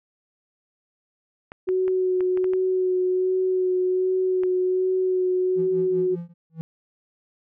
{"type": "clicks", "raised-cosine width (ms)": 0.5, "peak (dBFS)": -23, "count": 8, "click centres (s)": [1.519, 1.689, 1.88, 2.207, 2.374, 2.443, 2.535, 4.435]}
{"type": "tone with vibrato", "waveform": "sine", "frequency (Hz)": 370, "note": "F#4", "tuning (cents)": 0, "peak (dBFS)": -19, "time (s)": [1.67, 6.16], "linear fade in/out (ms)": 20, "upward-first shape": "sine", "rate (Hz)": 1.3, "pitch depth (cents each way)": 15}
{"type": "tone with tremolo", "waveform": "triangle", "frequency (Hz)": 171.5, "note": "F3", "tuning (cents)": -31, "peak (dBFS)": -26, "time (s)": [5.55, 6.34], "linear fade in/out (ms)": 50, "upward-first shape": "triangle", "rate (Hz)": 5.1, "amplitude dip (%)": 100}
{"type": "tone with exponential growth", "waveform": "triangle", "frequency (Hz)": 162, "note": "E3", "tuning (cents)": -30, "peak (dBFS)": -22, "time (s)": [6.5, 6.61], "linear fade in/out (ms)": 0, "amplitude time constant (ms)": 22}
{"effects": []}